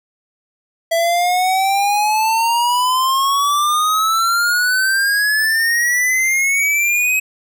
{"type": "exponential sweep", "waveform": "square", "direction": "up", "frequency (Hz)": [660, 2554], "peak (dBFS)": -14, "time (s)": [0.91, 7.2], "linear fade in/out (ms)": 10, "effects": []}